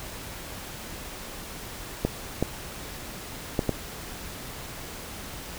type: clicks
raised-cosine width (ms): 2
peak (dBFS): -9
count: 4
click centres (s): 2.05 / 2.426 / 3.592 / 3.693
effects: pink hiss -39 dBFS RMS until 5.58 s